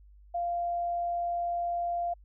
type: tone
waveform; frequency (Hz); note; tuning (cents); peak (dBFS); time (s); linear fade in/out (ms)
sine; 694; F5; -11; -28; 0.34-2.14; 10
effects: added 50 Hz sine -52 dBFS peak until 2.24 s